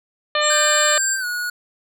harmonic tone, 599 Hz, D5, 34 cents sharp, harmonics 1 / 2 / 3 / 4 / 5 / 6 / 7, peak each -21 / -22 / -23 / -28 / -27 / -27 / -27 dBFS, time 0.35-0.98 s, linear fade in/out 2 ms
sine tone, 7459 Hz, A#8, in tune, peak -19 dBFS, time 0.41-1.18 s, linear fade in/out 50 ms
square tone with pitch glide, 1568 to 1454.6 Hz, G6 to F#6, 0 to -30 cents, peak -23 dBFS, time 0.5-1.5 s, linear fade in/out 5 ms, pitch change -130 cents, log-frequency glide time 1.19-1.25 s
effects none

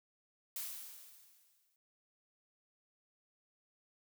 blue noise with exponential decay, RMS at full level -40 dBFS, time 0.56-1.76 s, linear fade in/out 1 ms, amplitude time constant 260 ms, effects none

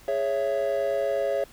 triangle chord, C# minor, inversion second, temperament just, 415.8 / 554.4 / 665.2 Hz, G#4 / C#5 / E5, +2 / 0 / +16 cents, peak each -28 / -23 / -26 dBFS, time 0.08-1.44 s, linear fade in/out 2 ms, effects tanh soft clip ceiling -14 dBFS + pink hiss -52 dBFS RMS until 1.52 s

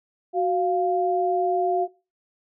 sine tone pair together, 370 / 698.5 Hz, F#4 / F5, 0 / 0 cents, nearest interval major seventh, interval 1100 cents, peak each -22 dBFS, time 0.33-1.88 s, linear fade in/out 50 ms, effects noise-tail reverb RT60 0.3 s tail -20 dB re dry

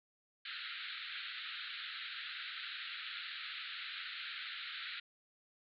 white band-pass noise, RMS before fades -45 dBFS, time 0.45-5 s, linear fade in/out 5 ms, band 1300 to 4200 Hz, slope 96 dB/octave, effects none

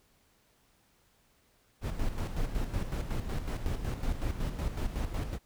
brown noise with tremolo, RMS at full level -31 dBFS, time 1.81-5.39 s, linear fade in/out 50 ms, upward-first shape square, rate 5.4 Hz, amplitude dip 55%, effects pink hiss -68 dBFS RMS until 5.45 s

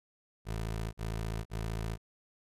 20% pulse tone bursts, 55 Hz, A1, in tune, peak -29 dBFS, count 3, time 0.45-1.978 s, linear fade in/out 50 ms, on 480 ms, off 44 ms, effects resampled to 32000 Hz

